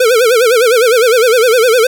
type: tone with vibrato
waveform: square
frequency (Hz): 474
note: A#4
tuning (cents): +29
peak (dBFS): -7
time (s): 0-1.87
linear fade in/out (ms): 5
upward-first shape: sine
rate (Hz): 9.8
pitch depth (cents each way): 150
effects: none